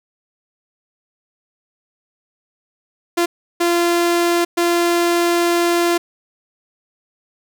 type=tone bursts at uneven times; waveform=sawtooth; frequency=344.4 Hz; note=F4; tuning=24 cents flat; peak=-10 dBFS; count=3; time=3.17-3.26 / 3.6-4.45 / 4.57-5.98 s; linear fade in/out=10 ms; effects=none